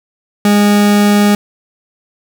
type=tone; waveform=40% pulse; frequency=205.8 Hz; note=G#3; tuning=16 cents flat; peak=-6 dBFS; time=0.45-1.35 s; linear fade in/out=2 ms; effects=none